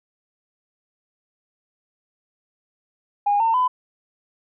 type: tone with pitch steps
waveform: sine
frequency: 817 / 906.5 / 1005.8 Hz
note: G#5 / A#5 / B5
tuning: -29 / -49 / +31 cents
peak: -15 dBFS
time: 3.26-3.68 s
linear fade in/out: 10 ms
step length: 140 ms
effects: tanh soft clip ceiling -11 dBFS